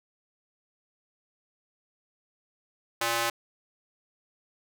square tone with high-pass filter, 116.54 Hz, A#2, in tune, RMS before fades -28 dBFS, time 3.01-3.3 s, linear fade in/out 5 ms, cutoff 820 Hz, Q 0.75, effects none

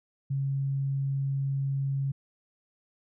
sine tone, 137.2 Hz, C#3, 17 cents flat, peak -26 dBFS, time 0.3-2.12 s, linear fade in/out 10 ms, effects none

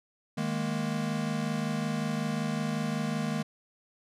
square chord, D# suspended fourth, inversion none, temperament equal, 155.56 / 207.7 / 233.1 Hz, D#3 / G#3 / A#3, 0 / 0 / 0 cents, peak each -34 dBFS, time 0.37-3.43 s, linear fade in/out 10 ms, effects low-pass 9000 Hz 12 dB/octave

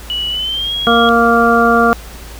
sine tone with pitch glide, 2941 to 3301 Hz, F#7 to G#7, -11 to -11 cents, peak -16 dBFS, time 0.1-1.09 s, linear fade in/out 0 ms, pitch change +200 cents, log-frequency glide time 0.3-0.74 s
harmonic tone, 233.1 Hz, A#3, in tune, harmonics 1 / 2 / 3 / 5 / 6, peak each -14 / -14 / -14 / -14 / -14 dBFS, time 0.87-1.93 s, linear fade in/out 0 ms
effects added 56 Hz sine -31 dBFS peak until 2.39 s + pink hiss -35 dBFS RMS until 2.39 s

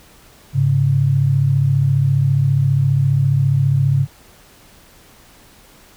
sine tone pair together, 103.83 / 138.6 Hz, G#2 / C#3, 0 / 0 cents, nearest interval perfect fourth, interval 500 cents, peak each -18 / -13 dBFS, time 0.53-4.07 s, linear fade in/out 50 ms, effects pink hiss -47 dBFS RMS until 5.96 s

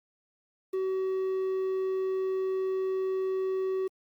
triangle tone with quantisation, 378.8 Hz, F#4, 41 cents sharp, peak -25 dBFS, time 0.73-3.88 s, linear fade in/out 10 ms, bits 9, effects Opus 48 kbps

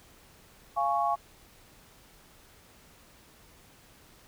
sine chord, Db major, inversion first, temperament just, 693 / 831.5 / 1108.7 Hz, F5 / Ab5 / Db6, -14 / +2 / 0 cents, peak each -29 dBFS, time 0.76-1.16 s, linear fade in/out 20 ms, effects pink hiss -57 dBFS RMS until 4.27 s

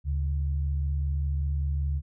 sine tone pair together, 73.42 / 138.59 Hz, D2 / C#3, 0 / 0 cents, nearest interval major seventh, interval 1100 cents, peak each -25 / -34 dBFS, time 0.04-2.02 s, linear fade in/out 50 ms, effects none

